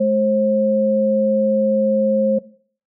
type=tone pair together; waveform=sine; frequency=212.7 / 534 Hz; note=G#3 / C5; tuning=+42 / +35 cents; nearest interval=octave + major third; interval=1593 cents; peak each=-18 / -15 dBFS; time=0-2.39 s; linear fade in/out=10 ms; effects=noise-tail reverb RT60 0.5 s tail -18 dB re dry